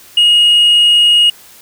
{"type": "tone", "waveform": "sine", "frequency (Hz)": 2875, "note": "F7", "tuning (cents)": 50, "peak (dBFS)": -3, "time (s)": [0.17, 1.3], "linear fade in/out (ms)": 5, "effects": ["tanh soft clip ceiling -4 dBFS", "white hiss -40 dBFS RMS until 1.61 s"]}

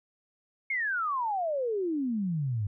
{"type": "exponential sweep", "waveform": "sine", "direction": "down", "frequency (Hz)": [2203, 97.7], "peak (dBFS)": -27, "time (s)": [0.7, 2.67], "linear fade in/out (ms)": 5, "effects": []}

